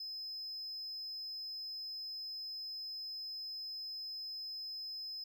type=tone; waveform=triangle; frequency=5100 Hz; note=D#8; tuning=42 cents sharp; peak=-40 dBFS; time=0-5.24 s; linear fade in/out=5 ms; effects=none